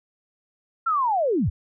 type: linear sweep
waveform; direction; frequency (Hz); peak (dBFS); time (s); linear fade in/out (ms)
sine; down; 1379 to 55; -19; 0.86-1.5; 10
effects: none